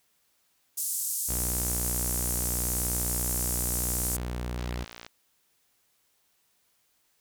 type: band-pass noise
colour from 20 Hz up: pink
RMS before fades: -31 dBFS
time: 0.77-4.17 s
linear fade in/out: 10 ms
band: 7400 to 14000 Hz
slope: 24 dB/octave
type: tone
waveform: sawtooth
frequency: 60.8 Hz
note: B1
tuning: 26 cents flat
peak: -27 dBFS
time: 1.28-4.85 s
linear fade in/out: 20 ms
type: click train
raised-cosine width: 0.2 ms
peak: -24 dBFS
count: 29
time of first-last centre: 4.59-5.065 s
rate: 59 Hz
effects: white hiss -70 dBFS RMS until 7.2 s